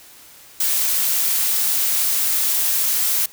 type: noise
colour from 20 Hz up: blue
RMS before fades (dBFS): -19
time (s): 0.6-3.26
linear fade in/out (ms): 5
effects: white hiss -45 dBFS RMS until 3.32 s